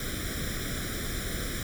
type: noise with comb filter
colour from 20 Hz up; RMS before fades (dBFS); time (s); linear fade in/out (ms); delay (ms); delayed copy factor
pink; -33; 0-1.63; 2; 0.55; +1
effects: none